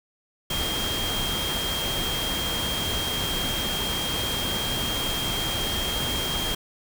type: tone in noise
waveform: sine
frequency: 3218 Hz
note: G7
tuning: 45 cents sharp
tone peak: -28 dBFS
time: 0.5-6.55 s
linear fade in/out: 5 ms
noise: pink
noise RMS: -29 dBFS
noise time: 0.5-6.55 s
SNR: -2 dB
effects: none